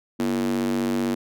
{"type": "tone with high-pass filter", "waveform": "square", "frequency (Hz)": 47.84, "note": "G1", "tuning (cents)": -41, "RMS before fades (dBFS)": -24, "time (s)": [0.19, 1.15], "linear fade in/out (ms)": 10, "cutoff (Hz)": 270, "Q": 6.2, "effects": []}